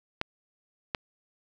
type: clicks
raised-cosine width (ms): 0.3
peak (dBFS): -12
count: 2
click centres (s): 0.214 / 0.948
effects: none